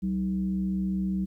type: tone with frequency modulation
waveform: sine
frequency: 190 Hz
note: F#3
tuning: 46 cents sharp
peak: -25 dBFS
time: 0.02-1.26 s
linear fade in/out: 20 ms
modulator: 125 Hz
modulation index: 0.46
effects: 11-bit